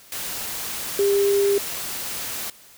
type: tone in noise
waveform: sine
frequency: 400.8 Hz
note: G4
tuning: 38 cents sharp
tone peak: -16 dBFS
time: 0.99-1.58 s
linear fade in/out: 2 ms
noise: white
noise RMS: -30 dBFS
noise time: 0.12-2.5 s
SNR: +11 dB
effects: white hiss -49 dBFS RMS until 2.77 s